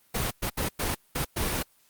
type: noise bursts at uneven times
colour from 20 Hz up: pink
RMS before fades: -28 dBFS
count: 6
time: 0.14-0.31 / 0.42-0.5 / 0.57-0.69 / 0.79-0.95 / 1.15-1.25 / 1.36-1.63 s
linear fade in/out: 10 ms
effects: white hiss -63 dBFS RMS until 1.89 s + Opus 32 kbps